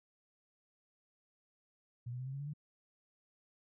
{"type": "tone with pitch steps", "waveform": "sine", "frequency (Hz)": [120, 124.38, 128.91, 133.61, 138.48, 143.53, 148.76], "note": ["B2", "B2", "C3", "C3", "C#3", "D3", "D3"], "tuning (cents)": [-49, 13, -25, 37, -1, -39, 23], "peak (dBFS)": -39, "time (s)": [2.06, 2.536], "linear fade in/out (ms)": 10, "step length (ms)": 68, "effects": []}